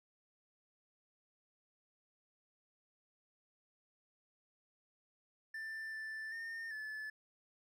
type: tone with pitch steps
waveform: triangle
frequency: 1776 / 1764 / 1821 / 1733 Hz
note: A6 / A6 / A#6 / A6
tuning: +16 / +4 / -41 / -27 cents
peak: -40 dBFS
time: 5.54-7.1 s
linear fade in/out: 5 ms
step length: 390 ms
effects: none